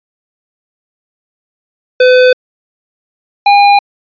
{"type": "tone pair in turn", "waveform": "square", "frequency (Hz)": [505, 810.3], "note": ["B4", "G#5"], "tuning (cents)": [39, -43], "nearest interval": "minor sixth", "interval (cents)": 818, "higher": "second", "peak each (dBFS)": -4, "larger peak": "neither", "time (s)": [[2, 2.33], [3.46, 3.79]], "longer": "neither", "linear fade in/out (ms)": 5, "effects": ["resampled to 11025 Hz"]}